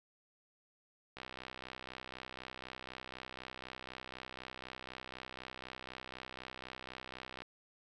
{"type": "click train", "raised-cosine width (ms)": 0.3, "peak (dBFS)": -29, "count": 401, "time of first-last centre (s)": [1.17, 7.42], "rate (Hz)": 64, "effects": []}